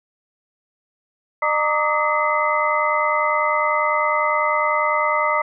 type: tone cluster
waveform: sine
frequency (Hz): 605 / 922 / 1166 / 1256 / 2039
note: D#5 / A#5 / D6 / D#6 / C7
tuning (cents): -49 / -19 / -13 / +16 / -45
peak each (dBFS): -23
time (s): 1.42-5.42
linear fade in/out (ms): 5
effects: none